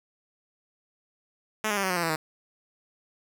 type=tone with pitch steps; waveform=5% pulse; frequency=216.1 / 206.5 / 197.25 / 188.45 / 180.05 / 172.01 / 164.34 / 157.01 Hz; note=A3 / G#3 / G3 / F#3 / F#3 / F3 / E3 / D#3; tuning=-31 / -10 / +11 / +32 / -47 / -26 / -5 / +16 cents; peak=-14 dBFS; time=1.64-2.16 s; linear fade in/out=5 ms; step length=65 ms; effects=none